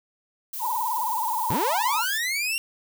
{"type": "noise", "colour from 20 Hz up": "violet", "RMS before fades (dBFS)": -33, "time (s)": [0.53, 2.18], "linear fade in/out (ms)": 5}
{"type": "tone with vibrato", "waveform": "sine", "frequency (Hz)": 932.3, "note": "A#5", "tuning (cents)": 0, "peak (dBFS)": -24, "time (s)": [0.59, 2.05], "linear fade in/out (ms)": 50, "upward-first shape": "triangle", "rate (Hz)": 19, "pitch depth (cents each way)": 160}
{"type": "linear sweep", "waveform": "sawtooth", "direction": "up", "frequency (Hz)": [87.2, 2794], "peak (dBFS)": -21, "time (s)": [1.5, 2.58], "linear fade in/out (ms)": 0}
{"effects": []}